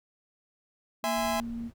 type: tone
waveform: sine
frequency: 232.9 Hz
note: A#3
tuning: 1 cent flat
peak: -33 dBFS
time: 1.03-1.71 s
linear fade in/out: 50 ms
type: chord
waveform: 40% pulse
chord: E augmented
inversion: none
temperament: just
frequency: 659.3 / 824.1 / 1030.1 Hz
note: E5 / G#5 / B#5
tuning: 0 / -14 / -27 cents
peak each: -30 / -31 / -33 dBFS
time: 1.04-1.4 s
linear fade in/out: 0 ms
type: noise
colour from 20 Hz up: brown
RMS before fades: -46 dBFS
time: 1.15-1.74 s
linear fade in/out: 50 ms
effects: none